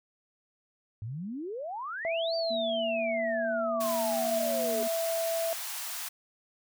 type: exponential two-way sweep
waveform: sine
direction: up then down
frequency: 100.8 to 4699 to 413.7 Hz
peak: -34 dBFS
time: 1.02-4.83 s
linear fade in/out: 0 ms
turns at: 2.35 s
type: tone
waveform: sine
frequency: 662 Hz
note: E5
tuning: 7 cents sharp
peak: -28 dBFS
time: 2.05-5.53 s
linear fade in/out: 0 ms
type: tone with pitch glide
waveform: sine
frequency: 233.1 to 235.4 Hz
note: A#3 to A#3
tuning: 0 to +17 cents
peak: -36 dBFS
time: 2.5-4.88 s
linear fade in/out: 10 ms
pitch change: +17 cents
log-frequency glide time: 2.91-3.72 s
type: high-pass noise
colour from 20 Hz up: white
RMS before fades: -37 dBFS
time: 3.8-6.09 s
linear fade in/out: 10 ms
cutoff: 640 Hz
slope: 96 dB/octave
effects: none